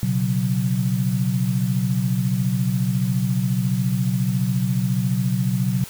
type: chord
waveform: sine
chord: B suspended second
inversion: none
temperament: equal with one note detuned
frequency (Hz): 123.47 / 137.79 / 185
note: B2 / C#3 / F#3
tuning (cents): 0 / -10 / 0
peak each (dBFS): -22 / -24 / -22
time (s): 0.03-5.84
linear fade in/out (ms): 0
effects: white hiss -39 dBFS RMS until 5.89 s